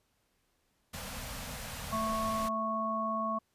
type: band-stop noise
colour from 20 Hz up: pink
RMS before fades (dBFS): -41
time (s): 0.93-2.49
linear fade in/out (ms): 10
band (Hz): 270 to 460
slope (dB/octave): 96
type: harmonic tone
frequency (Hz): 220.7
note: A3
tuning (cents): +5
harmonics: 1 / 3 / 5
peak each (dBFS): -37 / -37 / -32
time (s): 1.92-3.39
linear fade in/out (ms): 10
effects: pink hiss -75 dBFS RMS until 3.54 s + resampled to 32000 Hz